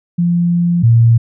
sine tone pair in turn, 173 / 115.9 Hz, F3 / A#2, -16 / -10 cents, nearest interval perfect fifth, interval 694 cents, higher first, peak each -10 / -5 dBFS, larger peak second, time 0.18-0.83 / 0.83-1.18 s, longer first, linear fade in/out 10 ms, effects none

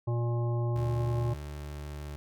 harmonic tone, 118.7 Hz, A#2, 32 cents sharp, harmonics 1 / 3 / 5 / 7 / 9, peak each -27 / -37 / -41 / -44 / -46 dBFS, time 0.07-1.34 s, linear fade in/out 10 ms
30% pulse tone, 73.42 Hz, D2, in tune, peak -35 dBFS, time 0.76-2.16 s, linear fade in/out 0 ms
effects none

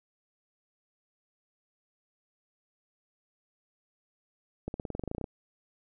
accelerating click train, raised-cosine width 2 ms, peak -21 dBFS, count 14, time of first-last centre 4.68-5.242 s, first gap 61 ms, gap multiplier 0.94, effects none

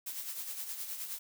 blue noise with tremolo, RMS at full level -38 dBFS, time 0.06-1.19 s, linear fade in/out 10 ms, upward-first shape triangle, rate 9.6 Hz, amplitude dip 60%, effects none

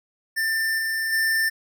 square tone with level steps, 1788 Hz, A6, 27 cents sharp, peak -22 / -24 / -20 dBFS, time 0.36-1.5 s, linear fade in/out 20 ms, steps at 0.78 / 1.12 s, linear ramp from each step 10 ms, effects none

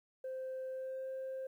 sine tone with pitch glide, 521 to 526.7 Hz, C5 to C5, -7 to +11 cents, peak -37 dBFS, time 0.24-1.47 s, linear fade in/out 5 ms, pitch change +18 cents, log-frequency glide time 0.69-1.09 s, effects tanh soft clip ceiling -37 dBFS + 12-bit

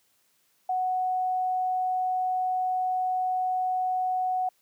sine tone, 740 Hz, F#5, in tune, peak -24 dBFS, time 0.69-4.49 s, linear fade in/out 5 ms, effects white hiss -68 dBFS RMS until 4.61 s + high-pass 80 Hz 12 dB/octave

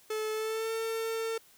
45% pulse tone with pitch glide, 433.3 to 450.4 Hz, A4 to A4, -27 to +40 cents, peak -31 dBFS, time 0.1-1.38 s, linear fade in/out 5 ms, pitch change +67 cents, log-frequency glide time 0.32-0.72 s, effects white hiss -60 dBFS RMS until 1.57 s

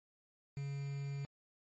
triangle tone with quantisation, 140 Hz, C#3, 18 cents sharp, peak -36 dBFS, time 0.57-1.25 s, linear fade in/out 0 ms, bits 9, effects MP3 32 kbps

